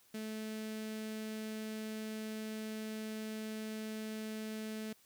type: tone with notch filter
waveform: sawtooth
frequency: 217.5 Hz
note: A3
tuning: 20 cents flat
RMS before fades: -42 dBFS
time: 0.14-4.93 s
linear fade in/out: 5 ms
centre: 990 Hz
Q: 1.2
effects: white hiss -67 dBFS RMS until 5.05 s